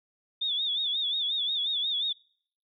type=tone with vibrato; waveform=sine; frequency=3548 Hz; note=A7; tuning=14 cents sharp; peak=-26 dBFS; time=0.41-2.13 s; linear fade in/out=10 ms; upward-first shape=sine; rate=5.6 Hz; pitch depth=100 cents each way; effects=noise-tail reverb RT60 0.6 s tail -26 dB re dry